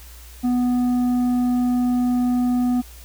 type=tone with tanh clipping; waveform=sine; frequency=246.9 Hz; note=B3; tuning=in tune; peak=-18 dBFS; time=0.43-2.82 s; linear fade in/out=20 ms; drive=7 dB; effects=added 60 Hz sine -40 dBFS peak until 3.04 s + white hiss -46 dBFS RMS until 3.04 s